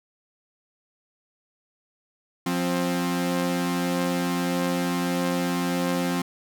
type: tone pair together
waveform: sawtooth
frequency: 176.4 / 263.8 Hz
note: F3 / C4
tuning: +18 / +14 cents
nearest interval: perfect fifth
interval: 696 cents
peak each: -22 dBFS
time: 2.46-6.22 s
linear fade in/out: 5 ms
effects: none